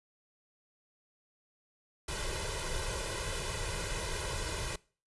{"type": "noise with comb filter", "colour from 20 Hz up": "pink", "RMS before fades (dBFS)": -36, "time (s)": [2.08, 4.76], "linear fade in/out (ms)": 5, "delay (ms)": 2, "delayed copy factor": 0.9, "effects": ["noise-tail reverb RT60 0.4 s tail -23 dB re dry", "resampled to 24000 Hz"]}